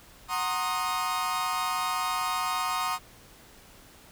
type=chord; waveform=40% pulse; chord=C half-diminished seventh; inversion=second; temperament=equal with one note detuned; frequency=740 / 932.3 / 1067.9 / 1244.5 Hz; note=Gb5 / Bb5 / C6 / Eb6; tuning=0 / 0 / +35 / 0 cents; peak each=-34 / -33 / -32 / -30 dBFS; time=0.28-2.99 s; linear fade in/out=50 ms; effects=pink hiss -53 dBFS RMS until 4.11 s